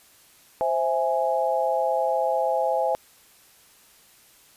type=chord; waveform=sine; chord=C augmented; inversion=none; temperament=equal; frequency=523.3 / 659.3 / 830.6 Hz; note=C5 / E5 / G#5; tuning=0 / 0 / 0 cents; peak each=-25 dBFS; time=0.61-2.95 s; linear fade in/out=0 ms; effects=white hiss -55 dBFS RMS until 4.56 s + resampled to 32000 Hz